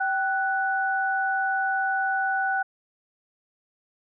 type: tone pair together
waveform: sine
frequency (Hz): 774 / 1482.4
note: G5 / F#6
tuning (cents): -22 / +3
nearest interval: major seventh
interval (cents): 1125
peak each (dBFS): -25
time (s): 0-2.63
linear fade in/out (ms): 10
effects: none